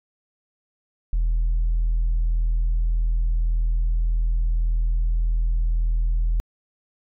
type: tone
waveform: sine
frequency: 40.87 Hz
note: E1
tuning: 14 cents flat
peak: -16 dBFS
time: 1.13-6.4 s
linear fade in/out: 0 ms
effects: tanh soft clip ceiling -16 dBFS